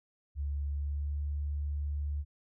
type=tone with pitch glide; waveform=sine; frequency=71.5 to 72.75 Hz; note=D2 to D2; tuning=-46 to -16 cents; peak=-31 dBFS; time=0.35-2.25 s; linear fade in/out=50 ms; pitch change=+30 cents; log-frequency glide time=0.68-1.19 s; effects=none